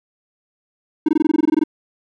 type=tone bursts; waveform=triangle; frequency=310 Hz; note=D#4; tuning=6 cents flat; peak=-9 dBFS; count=13; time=1.06-1.638 s; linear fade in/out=5 ms; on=26 ms; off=20 ms; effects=none